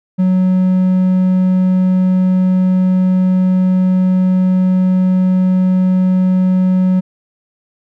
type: tone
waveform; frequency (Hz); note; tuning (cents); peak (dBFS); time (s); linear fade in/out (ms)
triangle; 185; F#3; 0; -7; 0.18-7.01; 20
effects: none